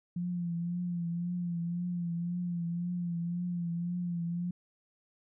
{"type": "tone with vibrato", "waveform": "sine", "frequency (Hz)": 173.4, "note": "F3", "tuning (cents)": -12, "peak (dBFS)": -31, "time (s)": [0.16, 4.51], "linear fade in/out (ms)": 5, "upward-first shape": "triangle", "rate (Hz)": 1.9, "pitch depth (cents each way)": 50, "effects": []}